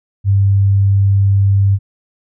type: tone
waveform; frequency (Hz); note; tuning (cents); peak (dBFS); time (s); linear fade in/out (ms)
sine; 98.8; G2; +14; -8; 0.24-1.79; 50
effects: none